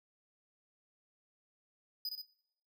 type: tone with echo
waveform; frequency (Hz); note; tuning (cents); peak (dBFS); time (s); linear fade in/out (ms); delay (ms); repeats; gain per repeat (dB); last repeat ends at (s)
square; 4978; D#8; 0; -36; 2.05-2.09; 2; 63; 2; -3; 2.216
effects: noise-tail reverb RT60 0.7 s tail -20 dB re dry